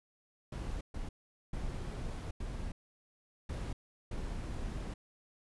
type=noise bursts at uneven times; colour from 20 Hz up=brown; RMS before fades=-39 dBFS; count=6; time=0.52-0.81 / 0.94-1.09 / 1.53-2.31 / 2.4-2.72 / 3.49-3.73 / 4.11-4.94 s; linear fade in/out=5 ms; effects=resampled to 24000 Hz